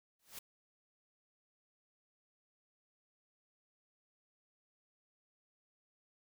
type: noise with exponential growth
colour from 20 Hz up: white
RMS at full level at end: -43 dBFS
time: 0.19-0.39 s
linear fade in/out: 5 ms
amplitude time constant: 42 ms
effects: none